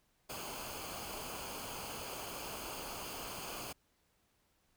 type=noise with comb filter; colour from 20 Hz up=pink; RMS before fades=-44 dBFS; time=0.29-3.73 s; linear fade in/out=10 ms; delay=0.53 ms; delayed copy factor=-0.65; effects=pink hiss -75 dBFS RMS until 4.76 s